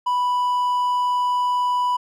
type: tone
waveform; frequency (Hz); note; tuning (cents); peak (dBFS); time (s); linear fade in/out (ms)
triangle; 987.8; B5; 0; -16; 0.06-1.97; 10
effects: none